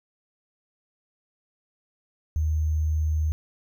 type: tone with sample-and-hold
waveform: sine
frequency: 77.78 Hz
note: D#2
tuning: in tune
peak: -21 dBFS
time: 2.36-3.32 s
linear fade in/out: 0 ms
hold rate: 6300 Hz
effects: none